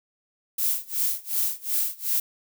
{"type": "noise with tremolo", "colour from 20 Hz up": "violet", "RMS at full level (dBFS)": -23, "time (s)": [0.58, 2.2], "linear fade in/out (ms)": 5, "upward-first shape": "sine", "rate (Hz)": 2.7, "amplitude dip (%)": 95, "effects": []}